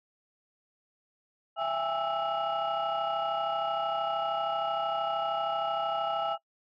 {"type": "tone cluster", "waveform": "sine", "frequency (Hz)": [666, 801, 834, 1318, 2875], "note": ["E5", "G5", "G#5", "E6", "F7"], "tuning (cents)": [18, 37, 7, -1, 50], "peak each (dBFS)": [-31, -32, -36, -32, -40], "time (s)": [1.56, 6.38], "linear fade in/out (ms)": 50, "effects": ["noise-tail reverb RT60 0.1 s tail -23 dB re dry", "tanh soft clip ceiling -22 dBFS"]}